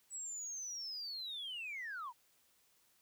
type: linear sweep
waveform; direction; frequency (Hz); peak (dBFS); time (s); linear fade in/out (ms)
sine; down; 7930 to 895; -40; 0.1-2.13; 50
effects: tanh soft clip ceiling -38 dBFS + white hiss -72 dBFS RMS until 3.01 s